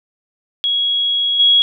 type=tone with level steps; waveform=sine; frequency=3322 Hz; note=G#7; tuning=in tune; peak=-14 / -8 dBFS; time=0.64-1.62 s; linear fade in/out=0 ms; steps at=1.39 s; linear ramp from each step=10 ms; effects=none